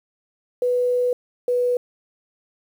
sine tone pair in turn, 493.9 / 491.7 Hz, B4 / B4, 0 / -8 cents, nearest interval unison, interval 8 cents, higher first, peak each -17 dBFS, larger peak neither, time 0.62-1.13 / 1.48-1.77 s, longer first, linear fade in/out 2 ms, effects 8-bit

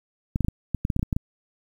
clicks, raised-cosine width 5 ms, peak -11 dBFS, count 12, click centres 0.359 / 0.407 / 0.447 / 0.484 / 0.747 / 0.851 / 0.902 / 0.964 / 0.994 / 1.029 / 1.128 / 1.165 s, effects 8-bit

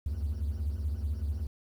triangle tone cluster, 71.1 / 76 / 87.2 Hz, C#2 / D#2 / F2, +45 / -40 / -2 cents, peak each -29 / -34 / -34 dBFS, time 0.06-1.47 s, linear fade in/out 5 ms, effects tanh soft clip ceiling -23 dBFS + 10-bit

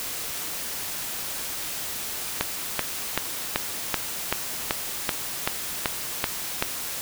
click train, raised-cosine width 0.3 ms, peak -5 dBFS, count 12, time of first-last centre 2.41-6.625 s, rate 2.61 Hz, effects white hiss -32 dBFS RMS until 7.01 s

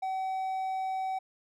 triangle tone, 760 Hz, F#5, 46 cents sharp, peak -28 dBFS, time 0.02-1.19 s, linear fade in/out 10 ms, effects none

